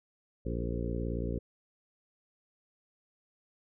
harmonic tone with a mistuned harmonic, 58.3 Hz, A#1, 1 cent sharp, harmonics 1 / 2 / 3 / 4 / 5 / 6 / 7 / 8 / 9, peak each -35 / -38 / -40 / -41 / -42 / -43 / -43 / -44 / -45 dBFS, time 0.45-1.39 s, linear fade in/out 10 ms, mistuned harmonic 8, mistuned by -30 cents, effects none

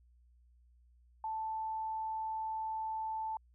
sine tone, 880 Hz, A5, in tune, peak -35 dBFS, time 1.24-3.37 s, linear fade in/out 2 ms, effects added 60 Hz sine -62 dBFS peak until 3.54 s

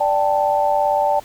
sine chord, D suspended fourth, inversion none, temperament just, 587.3 / 783.1 / 881 Hz, D5 / G5 / A5, 0 / -2 / +2 cents, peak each -19 dBFS, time 0-1.2 s, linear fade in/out 10 ms, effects pink hiss -44 dBFS RMS until 1.24 s

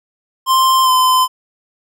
square tone with pitch glide, 1048 to 1025.2 Hz, C6 to C6, +2 to -36 cents, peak -10 dBFS, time 0.46-1.28 s, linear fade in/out 50 ms, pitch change -38 cents, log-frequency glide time 0.83-0.9 s, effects none

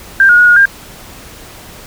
sine tone with pitch steps, 1582 / 1438 / 1452 / 1438 / 1602 Hz, G6 / F#6 / F#6 / F#6 / G6, +15 / -50 / -33 / -50 / +37 cents, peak -3 dBFS, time 0.2-0.655 s, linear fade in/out 2 ms, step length 91 ms, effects pink hiss -34 dBFS RMS until 1.86 s

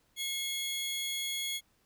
sawtooth tone pair together, 2155 / 3340 Hz, C#7 / G#7, -49 / +9 cents, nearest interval minor sixth, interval 758 cents, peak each -36 / -31 dBFS, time 0.16-1.61 s, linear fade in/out 50 ms, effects pink hiss -71 dBFS RMS until 1.85 s

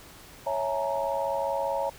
sine chord, A# half-diminished seventh, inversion first, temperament equal with one note detuned, 554.4 / 659.3 / 852 / 932.3 Hz, C#5 / E5 / G#5 / A#5, 0 / 0 / +44 / 0 cents, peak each -29 / -33 / -34 / -31 dBFS, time 0.46-1.9 s, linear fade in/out 10 ms, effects pink hiss -49 dBFS RMS until 1.98 s

